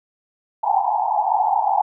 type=band-pass noise; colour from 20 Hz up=pink; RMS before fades=-19 dBFS; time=0.63-1.82 s; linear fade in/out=10 ms; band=740 to 920 Hz; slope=96 dB/octave; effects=none